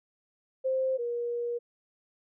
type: tone pair in turn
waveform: sine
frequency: 524 / 476.4 Hz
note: C5 / A#4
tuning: +2 / +38 cents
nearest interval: major second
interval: 164 cents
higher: first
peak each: -25 / -29 dBFS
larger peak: first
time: 0.64-0.98 / 0.98-1.59 s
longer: second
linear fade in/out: 20 ms
effects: none